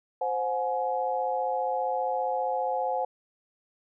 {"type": "tone cluster", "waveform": "sine", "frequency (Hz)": [522, 728, 843], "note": ["C5", "F#5", "G#5"], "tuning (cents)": [-4, -28, 26], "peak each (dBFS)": -30, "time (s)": [0.21, 3.05], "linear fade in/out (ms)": 5, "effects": []}